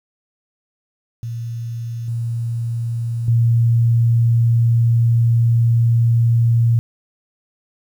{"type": "tone with level steps", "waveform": "sine", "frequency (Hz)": 116.54, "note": "A#2", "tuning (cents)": 0, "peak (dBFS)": [-23, -19, -11], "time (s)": [1.23, 6.79], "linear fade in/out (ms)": 0, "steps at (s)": [2.08, 3.28], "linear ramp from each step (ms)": 2, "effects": ["8-bit"]}